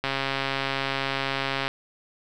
click train, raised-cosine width 0.3 ms, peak -10 dBFS, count 224, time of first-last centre 0.04-1.68 s, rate 136 Hz, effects none

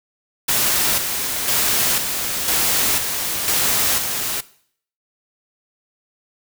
white noise with tremolo, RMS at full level -18 dBFS, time 0.48-4.41 s, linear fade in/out 10 ms, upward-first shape square, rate 1 Hz, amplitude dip 45%, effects noise-tail reverb RT60 0.6 s tail -19 dB re dry

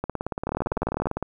two click trains, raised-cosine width 1 ms, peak -12 / -13 dBFS, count 13 / 22, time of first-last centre 0.47-1.07 / 0.04-1.226 s, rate 20 / 17.7 Hz, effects 9-bit

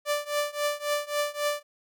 sawtooth tone with tremolo, 587.3 Hz, D5, in tune, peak -19 dBFS, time 0.05-1.63 s, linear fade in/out 50 ms, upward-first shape triangle, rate 3.7 Hz, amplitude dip 95%, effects none

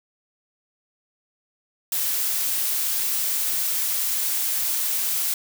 blue noise, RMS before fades -24 dBFS, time 1.92-5.34 s, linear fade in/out 2 ms, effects none

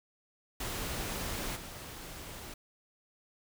pink noise with level steps, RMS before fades -37 / -45 dBFS, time 0.6-2.54 s, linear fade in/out 5 ms, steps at 1.55 s, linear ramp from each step 20 ms, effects none

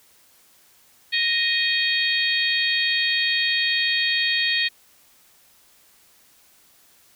harmonic tone with a mistuned harmonic, 622.3 Hz, D#5, in tune, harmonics 3 / 4 / 5 / 6 / 7, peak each -24 / -25 / -26 / -27 / -27 dBFS, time 1.12-4.69 s, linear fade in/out 20 ms, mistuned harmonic 5, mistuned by +65 cents, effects white hiss -56 dBFS RMS until 7.15 s

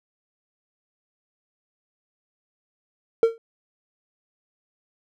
triangle tone with exponential decay, 456.3 Hz, A#4, 37 cents flat, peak -7 dBFS, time 3.23-3.38 s, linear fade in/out 1 ms, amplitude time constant 31 ms, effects tanh soft clip ceiling -5 dBFS

